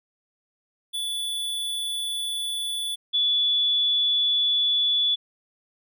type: tone pair in turn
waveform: square / sine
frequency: 3454 / 3440 Hz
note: A7 / A7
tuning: -33 / -40 cents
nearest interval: unison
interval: 7 cents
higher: first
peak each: -27 / -19 dBFS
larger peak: second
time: 0.93-2.96 / 3.13-5.16 s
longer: neither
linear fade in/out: 20 ms
effects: none